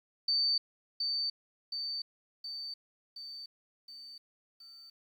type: tone with echo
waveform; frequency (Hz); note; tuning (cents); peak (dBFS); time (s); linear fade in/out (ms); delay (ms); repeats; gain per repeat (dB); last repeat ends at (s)
sine; 4571; D8; -48; -26; 0.28-0.58; 5; 720; 6; -4; 4.9
effects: 11-bit